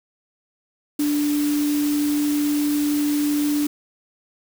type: tone in noise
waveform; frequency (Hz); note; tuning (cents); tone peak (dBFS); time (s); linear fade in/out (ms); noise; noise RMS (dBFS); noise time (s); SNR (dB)
sine; 293.7; D4; 0; -18; 0.99-3.67; 5; white; -32; 0.99-3.67; +11
effects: none